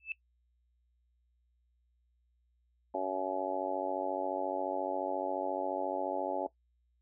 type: tone with exponential growth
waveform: sine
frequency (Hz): 2629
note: E7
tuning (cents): -5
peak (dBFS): -30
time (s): 0-0.12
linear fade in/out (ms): 2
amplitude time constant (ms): 24
type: harmonic tone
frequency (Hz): 94.3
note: F#2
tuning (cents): +33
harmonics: 3 / 4 / 5 / 6 / 7 / 8 / 9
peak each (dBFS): -41 / -40 / -44 / -37 / -37 / -43 / -38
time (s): 2.94-6.47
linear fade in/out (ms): 5
effects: noise-tail reverb RT60 0.1 s tail -18 dB re dry + added 60 Hz sine -70 dBFS peak until 7.01 s